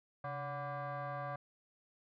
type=tone with frequency modulation; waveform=sine; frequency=298.3 Hz; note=D4; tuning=27 cents sharp; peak=-37 dBFS; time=0.24-1.36 s; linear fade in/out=5 ms; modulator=434 Hz; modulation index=2.6; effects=tanh soft clip ceiling -35 dBFS